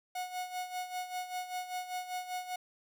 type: tone with tremolo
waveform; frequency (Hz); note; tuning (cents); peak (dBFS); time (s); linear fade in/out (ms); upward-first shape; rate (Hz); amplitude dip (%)
45% pulse; 730; F#5; -24; -34; 0.15-2.56; 5; sine; 5.1; 70
effects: none